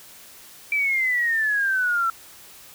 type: exponential sweep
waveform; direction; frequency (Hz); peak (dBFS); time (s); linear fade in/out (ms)
sine; down; 2342 to 1334; -19; 0.72-2.1; 2
effects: white hiss -46 dBFS RMS until 2.74 s